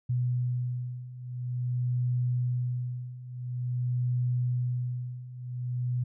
sine beating tone pair, 123.47 / 123.95 Hz, B2 / B2, 0 / +7 cents, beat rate 0.48 Hz, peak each -32 / -29 dBFS, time 0.09-6.04 s, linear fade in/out 10 ms, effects none

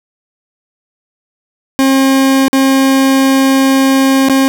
40% pulse tone with dropouts, 268.5 Hz, C4, 45 cents sharp, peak -6 dBFS, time 1.79-4.48 s, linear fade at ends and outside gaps 0 ms, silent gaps 2.482-2.53 / 4.286-4.297 s, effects none

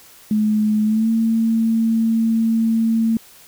sine tone with pitch glide, 213.4 to 225.7 Hz, G#3 to A3, +47 to +44 cents, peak -14 dBFS, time 0.31-3.17 s, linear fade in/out 2 ms, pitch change +97 cents, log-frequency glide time 0.84-1.1 s, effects white hiss -46 dBFS RMS until 3.47 s

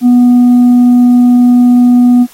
triangle tone with tanh clipping, 245.1 Hz, B3, 13 cents flat, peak -3 dBFS, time 0.01-2.27 s, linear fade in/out 50 ms, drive 7 dB, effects white hiss -40 dBFS RMS until 2.33 s + AAC 48 kbps

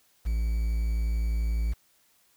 triangle tone with quantisation, 55.8 Hz, A1, 25 cents sharp, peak -22 dBFS, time 0.25-1.74 s, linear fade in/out 20 ms, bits 8, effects white hiss -65 dBFS RMS until 2.36 s

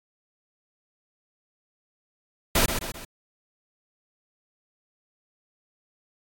pink noise with echo, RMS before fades -20 dBFS, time 2.55-2.66 s, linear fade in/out 5 ms, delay 130 ms, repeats 3, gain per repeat -7 dB, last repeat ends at 3.05 s, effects AAC 64 kbps

